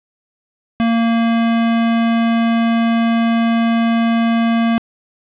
square tone, 230 Hz, A#3, 23 cents flat, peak -13 dBFS, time 0.8-4.78 s, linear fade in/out 0 ms, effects resampled to 8000 Hz + 7-bit

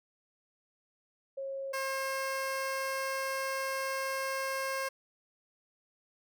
sine / 15% pulse tone pair in turn, 543 / 535.2 Hz, C#5 / C5, -36 / +39 cents, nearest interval unison, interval 25 cents, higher first, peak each -35 / -26 dBFS, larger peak second, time 1.37-1.73 / 1.73-4.89 s, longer second, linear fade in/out 10 ms, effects none

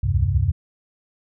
sine tone cluster, 66.8 / 72.6 / 81.6 / 96.7 / 131.5 Hz, C2 / D2 / E2 / G2 / C3, +36 / -19 / -17 / -23 / +9 cents, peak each -24 / -25 / -24 / -20 / -24 dBFS, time 0.03-0.52 s, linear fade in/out 10 ms, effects none

